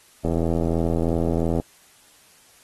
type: click train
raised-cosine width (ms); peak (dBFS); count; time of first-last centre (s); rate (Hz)
2; -10; 113; 0.25-1.599; 83
effects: white hiss -54 dBFS RMS until 2.63 s + AAC 32 kbps